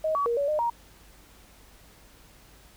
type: tone with pitch steps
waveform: sine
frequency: 629 / 1135 / 470.8 / 567 / 608 / 940 Hz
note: D#5 / C#6 / A#4 / C#5 / D#5 / A#5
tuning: +19 / +41 / +17 / +39 / -40 / +14 cents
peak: -23 dBFS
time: 0.04-0.7 s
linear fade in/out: 5 ms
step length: 110 ms
effects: added 50 Hz sine -57 dBFS peak until 2.76 s + pink hiss -55 dBFS RMS until 2.76 s